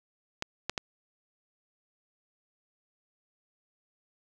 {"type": "clicks", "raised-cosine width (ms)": 0.2, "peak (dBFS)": [-14, -12, -13], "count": 3, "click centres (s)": [0.424, 0.696, 0.778], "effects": []}